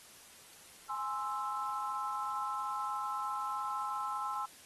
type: chord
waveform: sine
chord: Ab augmented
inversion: none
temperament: equal with one note detuned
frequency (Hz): 833 / 1046.5 / 1318.5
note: Ab5 / C6 / E6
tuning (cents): +5 / 0 / 0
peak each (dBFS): -40 / -38 / -38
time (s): 0.89-4.46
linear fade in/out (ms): 10
effects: white hiss -56 dBFS RMS until 4.65 s + AAC 32 kbps